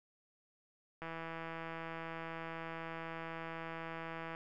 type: click train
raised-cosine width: 0.5 ms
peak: -29 dBFS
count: 547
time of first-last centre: 1.02-4.349 s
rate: 164 Hz
effects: none